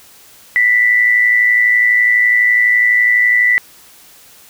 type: tone with amplitude modulation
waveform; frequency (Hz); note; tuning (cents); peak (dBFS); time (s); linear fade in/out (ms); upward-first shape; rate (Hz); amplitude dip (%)
sine; 1976; B6; 0; -6; 0.56-3.58; 0; sine; 112; 50
effects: white hiss -43 dBFS RMS until 4.49 s